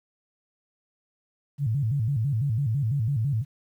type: tone with vibrato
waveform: sine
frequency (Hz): 125.3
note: B2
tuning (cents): +25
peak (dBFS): -22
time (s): 1.58-3.45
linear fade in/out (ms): 50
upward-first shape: square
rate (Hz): 6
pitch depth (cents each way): 220
effects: 10-bit